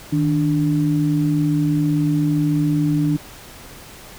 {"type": "tone pair together", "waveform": "sine", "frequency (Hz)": [155.56, 293.4], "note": ["D#3", "D4"], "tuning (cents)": [0, -2], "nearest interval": "major seventh", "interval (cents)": 1098, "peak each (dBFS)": -18, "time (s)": [0.12, 3.17], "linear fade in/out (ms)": 10, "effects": ["pink hiss -40 dBFS RMS until 4.18 s"]}